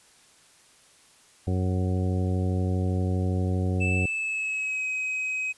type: harmonic tone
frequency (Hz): 92.5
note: F#2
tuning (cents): 0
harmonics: 1 / 2 / 3 / 4 / 5 / 6 / 8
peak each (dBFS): -24 / -30 / -34 / -36 / -38 / -40 / -42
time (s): 1.47-4.06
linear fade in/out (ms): 5
type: tone with pitch glide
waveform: triangle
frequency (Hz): 2637 to 2531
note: E7 to D#7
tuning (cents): 0 to +29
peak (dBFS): -25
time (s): 3.8-5.53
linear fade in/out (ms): 20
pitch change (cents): -71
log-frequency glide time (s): 4.05-4.86
effects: white hiss -57 dBFS RMS until 5.57 s + resampled to 24000 Hz